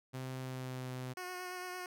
sawtooth tone with pitch glide, 130 to 127.69 Hz, C3 to C3, -11 to -42 cents, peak -36 dBFS, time 0.13-1.14 s, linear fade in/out 20 ms, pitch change -31 cents, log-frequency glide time 0.4-0.91 s
10% pulse tone with vibrato, 363.4 Hz, F#4, 31 cents flat, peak -33 dBFS, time 1.17-1.86 s, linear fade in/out 2 ms, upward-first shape sine, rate 8.8 Hz, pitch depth 18 cents each way
effects none

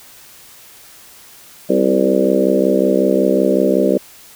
harmonic tone with a mistuned harmonic, 65.4 Hz, C2, in tune, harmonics 3 / 4 / 5 / 6 / 7 / 8 / 9, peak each -19 / -19 / -19 / -19 / -19 / -19 / -19 dBFS, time 1.69-3.98 s, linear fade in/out 10 ms, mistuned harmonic 5, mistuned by +33 cents, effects white hiss -42 dBFS RMS until 4.35 s

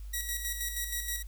5% pulse tone with tremolo, 1921 Hz, B6, 48 cents flat, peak -21 dBFS, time 0.13-1.23 s, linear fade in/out 10 ms, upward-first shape square, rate 6.3 Hz, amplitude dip 50%, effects added 50 Hz sine -39 dBFS peak until 1.27 s + white hiss -62 dBFS RMS until 1.27 s

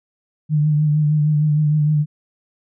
sine tone with vibrato, 150.9 Hz, D3, 47 cents sharp, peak -13 dBFS, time 0.49-2.06 s, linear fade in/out 50 ms, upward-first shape triangle, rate 6.5 Hz, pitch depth 41 cents each way, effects none

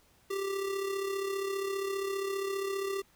square tone with amplitude modulation, 392 Hz, G4, in tune, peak -30 dBFS, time 0.3-3.02 s, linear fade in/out 10 ms, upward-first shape sine, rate 35 Hz, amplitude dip 50%, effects pink hiss -65 dBFS RMS until 3.15 s

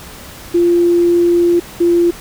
sine tone pair in turn, 346.1 / 344.8 Hz, F4 / F4, -16 / -22 cents, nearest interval unison, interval 6 cents, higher first, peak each -8 dBFS, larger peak neither, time 0.54-1.6 / 1.8-2.11 s, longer first, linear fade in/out 10 ms, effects pink hiss -34 dBFS RMS until 2.2 s

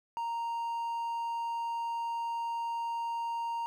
triangle tone, 930 Hz, A#5, 4 cents flat, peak -30 dBFS, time 0.17-3.66 s, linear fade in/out 0 ms, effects none

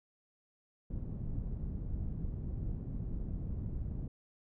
pink low-pass noise, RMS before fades -38 dBFS, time 0.9-4.08 s, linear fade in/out 5 ms, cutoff 170 Hz, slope 12 dB/octave, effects none

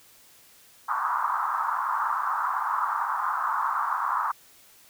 white band-pass noise, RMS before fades -27 dBFS, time 0.88-4.32 s, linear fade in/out 10 ms, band 910 to 1300 Hz, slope 48 dB/octave, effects white hiss -55 dBFS RMS until 4.89 s

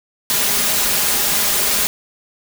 white noise with comb filter, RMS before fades -17 dBFS, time 0.3-1.87 s, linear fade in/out 0 ms, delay 4.9 ms, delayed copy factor +0.6, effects none

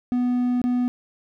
triangle tone with dropouts, 246.9 Hz, B3, in tune, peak -17 dBFS, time 0.12-0.88 s, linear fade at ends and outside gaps 0 ms, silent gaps 0.616-0.64 s, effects none

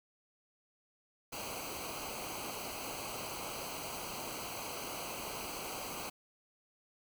pink noise with comb filter, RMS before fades -42 dBFS, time 1.32-6.1 s, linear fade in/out 10 ms, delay 0.56 ms, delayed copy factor -0.8, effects none

